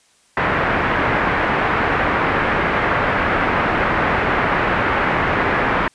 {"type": "low-pass noise", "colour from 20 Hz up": "white", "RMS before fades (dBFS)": -18, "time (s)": [0.37, 5.88], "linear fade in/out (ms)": 2, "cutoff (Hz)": 1900, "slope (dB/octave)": 24, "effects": ["white hiss -56 dBFS RMS until 5.94 s", "resampled to 22050 Hz"]}